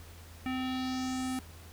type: tone with low-pass filter sweep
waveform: square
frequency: 258 Hz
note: C4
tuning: 24 cents flat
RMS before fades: -34 dBFS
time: 0.46-1.39 s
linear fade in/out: 0 ms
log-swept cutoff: 2400 to 11000 Hz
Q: 2.3
effects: added 83 Hz sine -49 dBFS peak until 1.72 s + pink hiss -54 dBFS RMS until 1.72 s